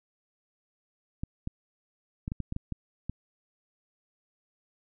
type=clicks; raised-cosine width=5 ms; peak=-20 dBFS; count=9; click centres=1.235 / 1.474 / 2.279 / 2.319 / 2.403 / 2.524 / 2.564 / 2.723 / 3.096 s; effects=none